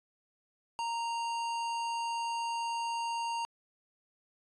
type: tone with hard clipping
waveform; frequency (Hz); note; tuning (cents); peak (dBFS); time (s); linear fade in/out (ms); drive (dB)
sine; 929; A#5; -6; -34; 0.79-3.45; 0; 16
effects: resampled to 24000 Hz